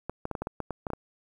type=clicks; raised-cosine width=1 ms; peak=-18 dBFS; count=11; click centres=0.096 / 0.254 / 0.313 / 0.352 / 0.42 / 0.471 / 0.603 / 0.707 / 0.868 / 0.903 / 0.934 s; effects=9-bit